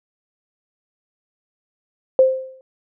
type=tone with exponential decay; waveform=sine; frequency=523 Hz; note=C5; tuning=1 cent flat; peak=-6 dBFS; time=2.19-2.61 s; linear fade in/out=1 ms; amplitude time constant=90 ms; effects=none